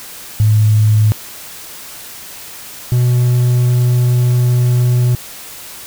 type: tone pair in turn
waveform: sine / triangle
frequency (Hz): 107.3 / 123.09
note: A2 / B2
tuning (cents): -43 / -5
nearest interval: major second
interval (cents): 238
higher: second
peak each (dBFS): -7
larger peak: neither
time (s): 0.4-1.12 / 2.92-5.15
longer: second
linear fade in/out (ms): 0
effects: white hiss -32 dBFS RMS until 5.86 s